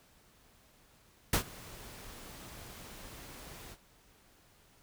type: noise with ADSR envelope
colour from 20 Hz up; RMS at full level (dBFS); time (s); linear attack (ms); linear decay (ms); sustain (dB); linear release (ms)
pink; -26; 1.33-3.77; 4; 92; -23; 55
effects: pink hiss -64 dBFS RMS until 4.82 s